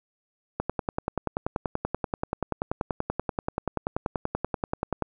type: click train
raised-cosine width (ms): 1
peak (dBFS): -12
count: 47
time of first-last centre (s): 0.6-5.023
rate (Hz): 10.4
effects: none